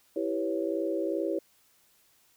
sine chord, C# half-diminished seventh, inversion first, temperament equal, 329.6 / 392 / 493.9 / 554.4 Hz, E4 / G4 / B4 / C#5, 0 / 0 / 0 / 0 cents, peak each -31 / -33 / -36 / -33 dBFS, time 0.16-1.39 s, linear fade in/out 5 ms, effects white hiss -65 dBFS RMS until 2.36 s

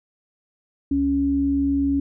sine tone pair together, 69.47 / 278.2 Hz, C#2 / C#4, +4 / +6 cents, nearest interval 2 octaves, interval 2402 cents, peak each -28 / -18 dBFS, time 0.91-2 s, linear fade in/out 5 ms, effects none

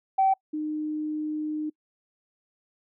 sine tone pair in turn, 770 / 305.6 Hz, G5 / D#4, -31 / -31 cents, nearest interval octave + major third, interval 1600 cents, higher first, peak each -17 / -27 dBFS, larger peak first, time 0.18-0.34 / 0.53-1.7 s, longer second, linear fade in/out 10 ms, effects noise-tail reverb RT60 0.1 s tail -26 dB re dry + tanh soft clip ceiling -13 dBFS

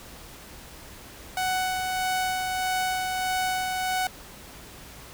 sawtooth tone with tremolo, 744 Hz, F#5, 9 cents sharp, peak -20 dBFS, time 1.37-4.07 s, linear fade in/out 2 ms, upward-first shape sine, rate 1.6 Hz, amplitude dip 30%, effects added 60 Hz sine -54 dBFS peak until 5.13 s + pink hiss -45 dBFS RMS until 5.13 s

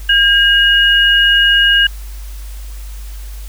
sine tone pair together, 1616 / 2879 Hz, G#6 / F#7, -48 / -48 cents, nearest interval minor seventh, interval 1000 cents, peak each -10 dBFS, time 0.09-1.87 s, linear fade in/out 5 ms, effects added 50 Hz sine -25 dBFS peak until 3.48 s + white hiss -40 dBFS RMS until 3.48 s

